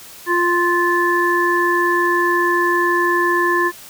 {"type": "harmonic tone", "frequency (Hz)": 349.2, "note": "F4", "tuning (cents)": 0, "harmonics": [1, 3, 5], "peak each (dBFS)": [-18, -18, -18], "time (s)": [0.26, 3.72], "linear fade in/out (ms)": 50, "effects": ["white hiss -39 dBFS RMS until 3.89 s"]}